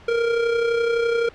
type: tone with amplitude modulation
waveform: square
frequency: 466.2 Hz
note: A#4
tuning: in tune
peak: -17 dBFS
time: 0.08-1.29 s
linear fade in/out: 5 ms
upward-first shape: sine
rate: 31.8 Hz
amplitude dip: 45%
effects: pink hiss -46 dBFS RMS until 1.34 s + low-pass 3000 Hz 12 dB/octave